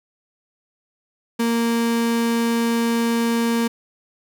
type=tone; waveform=35% pulse; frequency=232.1 Hz; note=A#3; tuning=7 cents flat; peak=-16 dBFS; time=1.39-3.68 s; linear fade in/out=10 ms; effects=none